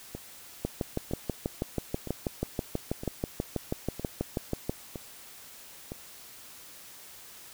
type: two click trains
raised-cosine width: 2 ms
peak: -23 / -15 dBFS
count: 7 / 26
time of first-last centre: 0.15-5.919 / 0.65-4.695 s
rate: 1.04 / 6.18 Hz
effects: white hiss -49 dBFS RMS until 7.53 s